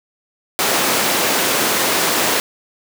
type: high-pass noise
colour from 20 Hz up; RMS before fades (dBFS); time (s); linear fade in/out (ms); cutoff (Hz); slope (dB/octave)
pink; -17; 0.59-2.4; 0; 320; 12
effects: none